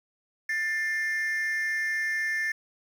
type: tone pair together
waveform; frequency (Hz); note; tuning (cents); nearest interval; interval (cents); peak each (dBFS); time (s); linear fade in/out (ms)
triangle; 1776 / 2112; A6 / C7; +16 / +16; minor third; 300; -24 / -29; 0.49-2.52; 5
effects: tanh soft clip ceiling -21 dBFS + 9-bit